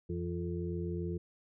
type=harmonic tone with a mistuned harmonic; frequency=87.31 Hz; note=F2; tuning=in tune; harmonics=1 / 2 / 4 / 5; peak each=-38 / -38 / -39 / -44 dBFS; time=0.09-1.18 s; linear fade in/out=10 ms; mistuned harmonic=2; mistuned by=-44 cents; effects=none